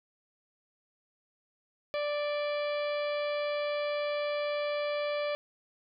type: harmonic tone with a mistuned harmonic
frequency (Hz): 587.3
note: D5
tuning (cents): 0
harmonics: 1 / 2 / 3 / 4 / 5 / 6 / 7 / 8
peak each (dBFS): -30 / -40 / -44 / -41 / -49 / -46 / -50 / -51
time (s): 1.94-5.35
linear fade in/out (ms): 0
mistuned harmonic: 6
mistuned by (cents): -60
effects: none